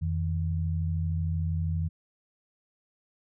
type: tone pair together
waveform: sine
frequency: 86.41 / 159.3 Hz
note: F2 / D#3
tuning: -18 / +41 cents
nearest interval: major seventh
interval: 1059 cents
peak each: -27 / -31 dBFS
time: 0.01-1.89 s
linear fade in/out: 20 ms
effects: none